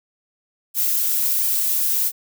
violet noise with flanger, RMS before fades -20 dBFS, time 0.74-2.12 s, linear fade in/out 50 ms, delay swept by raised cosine 1.4 to 6.2 ms, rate 1.4 Hz, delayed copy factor -0.6, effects none

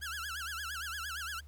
sawtooth tone with vibrato, 1493 Hz, F#6, 15 cents sharp, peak -34 dBFS, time 0.01-1.41 s, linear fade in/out 20 ms, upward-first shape sine, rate 8.7 Hz, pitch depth 220 cents each way, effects added 73 Hz sine -49 dBFS peak until 1.47 s + pink hiss -67 dBFS RMS until 1.47 s

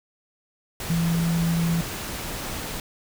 sine tone in noise, 167.6 Hz, E3, 29 cents sharp, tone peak -20 dBFS, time 0.9-1.81 s, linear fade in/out 2 ms, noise pink, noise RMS -32 dBFS, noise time 0.8-2.8 s, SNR +9 dB, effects none

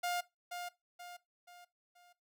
sawtooth tone with echo, 707 Hz, F5, 21 cents sharp, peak -30 dBFS, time 0.03-0.21 s, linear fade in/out 10 ms, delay 480 ms, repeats 4, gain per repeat -7 dB, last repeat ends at 2.13 s, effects noise-tail reverb RT60 0.2 s tail -18 dB re dry

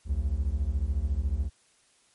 triangle beating tone pair, 61.74 / 75.74 Hz, B1 / D#2, 0 / -46 cents, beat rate 14 Hz, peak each -26 dBFS, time 0.05-1.5 s, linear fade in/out 50 ms, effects white hiss -64 dBFS RMS until 2.14 s + MP3 48 kbps

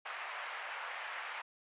white band-pass noise, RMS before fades -43 dBFS, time 0.05-1.42 s, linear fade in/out 10 ms, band 680 to 2400 Hz, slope 24 dB/octave, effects resampled to 8000 Hz

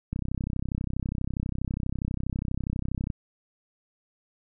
click train, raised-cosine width 5 ms, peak -17 dBFS, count 97, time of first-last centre 0.13-3.102 s, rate 32.3 Hz, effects none

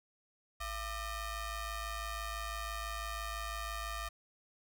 sawtooth ring-modulated tone, 624 Hz, D#5, 5 cents sharp, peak -31 dBFS, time 0.6-4.09 s, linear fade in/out 10 ms, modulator 571 Hz, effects none

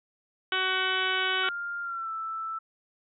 harmonic tone, 375.1 Hz, F#4, 24 cents sharp, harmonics 1 / 2 / 3 / 4 / 5 / 6 / 7 / 8 / 9 / 10, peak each -36 / -38 / -34 / -29 / -39 / -34 / -40 / -31 / -37 / -40 dBFS, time 0.52-1.49 s, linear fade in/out 2 ms
sine tone with pitch glide, 1400 to 1322.2 Hz, F6 to E6, +4 to +5 cents, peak -31 dBFS, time 1.43-2.59 s, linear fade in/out 10 ms, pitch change -99 cents, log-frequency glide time 1.82-2.11 s
effects none

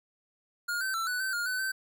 square tone with pitch steps, 1424 / 1541 / 1338 / 1485 / 1540 / 1420 / 1506 / 1544 Hz, F6 / G6 / E6 / F#6 / G6 / F6 / F#6 / G6, +33 / -30 / +25 / +6 / -31 / +28 / +30 / -27 cents, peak -30 dBFS, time 0.68-1.72 s, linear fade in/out 10 ms, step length 130 ms, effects none

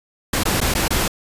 pink noise with dropouts, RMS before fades -19 dBFS, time 0.33-1.08 s, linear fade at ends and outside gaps 5 ms, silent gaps 0.435-0.453 / 0.604-0.613 / 0.74-0.75 / 0.881-0.905 s, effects resampled to 32000 Hz

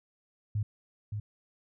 sine tone with echo, 105 Hz, G#2, 19 cents sharp, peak -27 dBFS, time 0.55-0.63 s, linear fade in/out 5 ms, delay 570 ms, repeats 1, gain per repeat -5 dB, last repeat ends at 1.2 s, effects none

